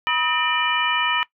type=tone cluster; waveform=sine; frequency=970 / 1268 / 1821 / 2387 / 2973 Hz; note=B5 / D#6 / A#6 / D7 / F#7; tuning=-31 / +32 / -41 / +28 / +8 cents; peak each=-25 dBFS; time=0.07-1.23 s; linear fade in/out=0 ms; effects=noise-tail reverb RT60 0.1 s tail -20 dB re dry